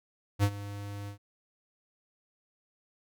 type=tone with ADSR envelope; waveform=square; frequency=101.4 Hz; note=G#2; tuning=41 cents flat; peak=-21 dBFS; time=0.39-1.18 s; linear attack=44 ms; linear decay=64 ms; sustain=-17 dB; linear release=100 ms; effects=none